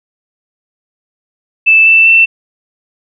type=tone with pitch steps; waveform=sine; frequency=2637 / 2658 / 2680 Hz; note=E7 / E7 / E7; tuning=0 / +14 / +28 cents; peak=-3 dBFS; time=1.66-2.26 s; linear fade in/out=20 ms; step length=200 ms; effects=none